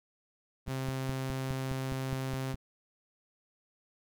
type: tone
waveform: sawtooth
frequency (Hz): 132.2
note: C3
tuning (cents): +18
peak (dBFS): -29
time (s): 0.66-2.56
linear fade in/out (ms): 50
type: click train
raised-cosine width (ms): 5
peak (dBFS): -25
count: 10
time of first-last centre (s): 0.68-2.543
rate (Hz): 4.83
effects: none